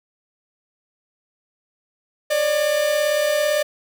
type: tone pair together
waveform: 45% pulse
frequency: 561.2 / 599 Hz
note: C#5 / D5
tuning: +21 / +34 cents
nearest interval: minor second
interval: 113 cents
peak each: -25 / -18 dBFS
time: 2.3-3.63 s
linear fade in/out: 10 ms
effects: none